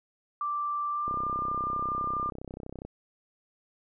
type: tone with pitch glide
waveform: sine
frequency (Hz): 1174.7 to 1198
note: D6 to D6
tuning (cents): 0 to +34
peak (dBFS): -28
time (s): 0.41-2.3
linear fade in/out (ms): 2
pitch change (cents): +34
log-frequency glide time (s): 0.91-1.14
type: click train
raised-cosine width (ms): 2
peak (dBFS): -26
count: 58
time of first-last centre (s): 1.08-2.85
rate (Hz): 32.2
effects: none